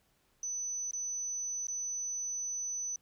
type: tone with dropouts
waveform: sine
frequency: 6000 Hz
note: F#8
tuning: 23 cents sharp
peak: -34 dBFS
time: 0.43-2.96 s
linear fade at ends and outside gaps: 2 ms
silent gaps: 0.911-0.933 / 1.67-1.683 s
effects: pink hiss -72 dBFS RMS until 3.01 s